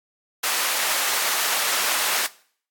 pink high-pass noise, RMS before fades -23 dBFS, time 0.43-2.27 s, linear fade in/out 10 ms, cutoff 940 Hz, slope 12 dB/octave, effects noise-tail reverb RT60 0.5 s tail -19 dB re dry + AAC 64 kbps

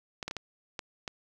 clicks, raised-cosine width 0.2 ms, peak -18 dBFS, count 6, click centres 0.228 / 0.28 / 0.311 / 0.367 / 0.792 / 1.078 s, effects 10-bit

